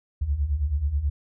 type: beating tone pair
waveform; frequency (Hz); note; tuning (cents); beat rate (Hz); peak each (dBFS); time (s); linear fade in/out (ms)
sine; 65.9 / 75.2; C2 / D2; +13 / +42; 9.3; -28 / -23; 0.21-1.1; 10
effects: none